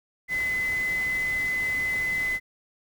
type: tone in noise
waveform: sine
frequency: 2026 Hz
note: B6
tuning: 44 cents sharp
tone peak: -24 dBFS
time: 0.28-2.4 s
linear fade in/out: 50 ms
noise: pink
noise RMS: -40 dBFS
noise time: 0.28-2.4 s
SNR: +13 dB
effects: none